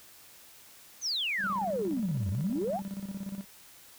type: exponential two-way sweep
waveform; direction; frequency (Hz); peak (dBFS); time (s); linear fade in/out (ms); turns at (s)
sine; down then up; 6500 to 87.31 to 905; -28; 1.01-2.81; 50; 2.29
type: tone with tremolo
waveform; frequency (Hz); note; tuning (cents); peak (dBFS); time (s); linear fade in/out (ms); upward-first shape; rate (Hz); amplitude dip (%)
triangle; 196; G3; 0; -31; 1.38-3.45; 50; square; 17; 70
effects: tanh soft clip ceiling -21 dBFS + white hiss -54 dBFS RMS until 3.98 s